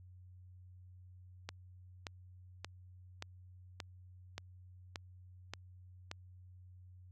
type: click train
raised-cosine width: 0.2 ms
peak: -24 dBFS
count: 9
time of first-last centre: 1.49-6.114 s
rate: 1.73 Hz
effects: added 91 Hz sine -54 dBFS peak until 7.11 s